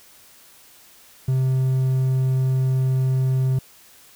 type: tone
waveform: triangle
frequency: 130.81 Hz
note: C3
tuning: in tune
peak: -15 dBFS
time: 1.28-3.59 s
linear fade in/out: 5 ms
effects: white hiss -50 dBFS RMS until 4.15 s